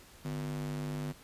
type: tone with high-pass filter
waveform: square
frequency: 49.96 Hz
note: G1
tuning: 34 cents sharp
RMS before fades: -37 dBFS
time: 0.24-1.13 s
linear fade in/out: 20 ms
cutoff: 180 Hz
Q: 6.8
effects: pink hiss -56 dBFS RMS until 1.23 s + resampled to 32000 Hz